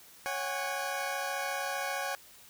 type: chord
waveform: 20% pulse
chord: C# suspended fourth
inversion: none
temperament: equal with one note detuned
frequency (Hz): 554.4 / 740 / 814.9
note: C#5 / F#5 / G#5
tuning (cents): 0 / 0 / -33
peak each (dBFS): -32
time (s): 0.26-2.15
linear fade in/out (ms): 0
effects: white hiss -55 dBFS RMS until 2.49 s